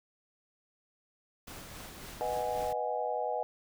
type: noise with tremolo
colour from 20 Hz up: pink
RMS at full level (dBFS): -45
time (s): 1.47-2.73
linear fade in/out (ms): 5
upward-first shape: sine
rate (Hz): 3.7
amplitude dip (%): 30
type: chord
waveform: sine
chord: G# minor seventh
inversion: first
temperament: equal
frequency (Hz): 493.9 / 622.3 / 740 / 830.6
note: B4 / D#5 / F#5 / G#5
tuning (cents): 0 / 0 / 0 / 0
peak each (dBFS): -36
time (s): 2.21-3.43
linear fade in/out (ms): 0
effects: none